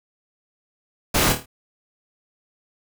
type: noise with echo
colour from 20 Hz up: pink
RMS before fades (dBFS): -19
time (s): 1.14-1.33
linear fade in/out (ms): 10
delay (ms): 26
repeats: 5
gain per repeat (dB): -6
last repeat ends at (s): 1.46
effects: none